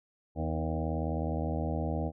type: harmonic tone with a mistuned harmonic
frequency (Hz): 79.3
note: D#2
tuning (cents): +33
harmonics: 1 / 2 / 3 / 4 / 6 / 7 / 8 / 9 / 10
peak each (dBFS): -33 / -36 / -38 / -39 / -41 / -41 / -42 / -43 / -43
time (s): 0.35-2.12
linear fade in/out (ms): 50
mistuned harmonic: 3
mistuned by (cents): +41
effects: none